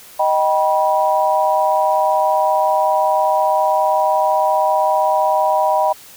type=chord; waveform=sine; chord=Eb augmented; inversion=none; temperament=just; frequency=622.3 / 777.8 / 972.3 Hz; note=Eb5 / G5 / B5; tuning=0 / -14 / -27 cents; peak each=-17 dBFS; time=0.19-5.93 s; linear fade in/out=10 ms; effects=white hiss -41 dBFS RMS until 6.16 s